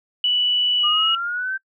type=tone with pitch glide; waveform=sine; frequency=2958 to 2885 Hz; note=F#7 to F#7; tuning=-1 to -44 cents; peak=-16 dBFS; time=0.24-1.15 s; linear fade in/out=2 ms; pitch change=-43 cents; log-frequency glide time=0.78-0.89 s
type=linear sweep; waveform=sine; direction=up; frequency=1193 to 1568 Hz; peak=-22 dBFS; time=0.83-1.58 s; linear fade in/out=20 ms
effects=noise-tail reverb RT60 0.1 s tail -24 dB re dry